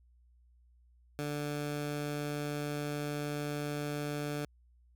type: tone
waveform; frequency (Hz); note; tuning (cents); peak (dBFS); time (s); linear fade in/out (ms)
15% pulse; 146.83; D3; 0; -28; 1.19-4.45; 0
effects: added 60 Hz sine -61 dBFS peak until 4.95 s